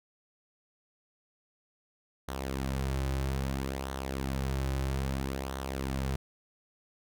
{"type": "tone with flanger", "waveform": "sawtooth", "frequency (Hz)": 67, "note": "C2", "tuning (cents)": 42, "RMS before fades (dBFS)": -33, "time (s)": [2.28, 6.16], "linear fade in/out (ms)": 5, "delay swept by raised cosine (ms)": [0.4, 4.4], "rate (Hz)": 0.61, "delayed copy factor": -0.55, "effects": []}